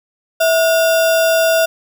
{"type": "tone with sample-and-hold", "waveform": "sine", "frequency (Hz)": 654, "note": "E5", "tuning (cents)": -14, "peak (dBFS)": -10, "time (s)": [0.4, 1.66], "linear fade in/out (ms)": 10, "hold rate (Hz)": 2100, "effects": []}